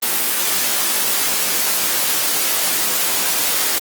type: noise with comb filter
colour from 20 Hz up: white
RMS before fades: -18 dBFS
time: 0.02-3.79 s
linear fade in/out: 10 ms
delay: 19 ms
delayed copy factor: -0.7
effects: high-pass 200 Hz 12 dB/octave + Opus 24 kbps